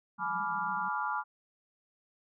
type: chord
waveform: sine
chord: G# diminished seventh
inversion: none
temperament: equal with one note detuned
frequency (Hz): 851 / 987.8 / 1174.7 / 1396.9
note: G#5 / B5 / D6 / F6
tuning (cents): +42 / 0 / 0 / 0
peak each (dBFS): -36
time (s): 0.18-1.24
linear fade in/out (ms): 50
type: band-pass noise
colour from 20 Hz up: white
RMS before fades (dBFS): -49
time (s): 0.18-0.89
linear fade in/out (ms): 10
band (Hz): 170 to 200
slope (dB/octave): 96
effects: none